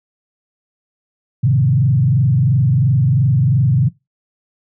sine tone with frequency modulation, 130.81 Hz, C3, in tune, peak -10 dBFS, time 1.43-3.89 s, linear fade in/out 10 ms, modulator 22.9 Hz, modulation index 1.1, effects noise-tail reverb RT60 0.2 s tail -20 dB re dry

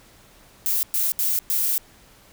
violet noise bursts at uneven times, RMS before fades -22 dBFS, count 4, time 0.66-0.83 / 0.94-1.12 / 1.19-1.39 / 1.5-1.78 s, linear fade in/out 0 ms, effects pink hiss -52 dBFS RMS until 2.32 s

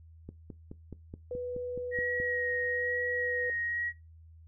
click train, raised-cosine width 3 ms, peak -29 dBFS, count 10, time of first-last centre 0.29-2.201 s, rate 4.71 Hz
sine tone, 493.9 Hz, B4, in tune, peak -33 dBFS, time 1.31-3.5 s, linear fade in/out 2 ms
sine tone with vibrato, 1891 Hz, A#6, 24 cents sharp, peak -31 dBFS, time 1.91-3.93 s, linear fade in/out 50 ms, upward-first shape sine, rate 1.1 Hz, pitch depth 18 cents each way
effects noise-tail reverb RT60 0.2 s tail -19 dB re dry + added 81 Hz sine -51 dBFS peak until 4.47 s

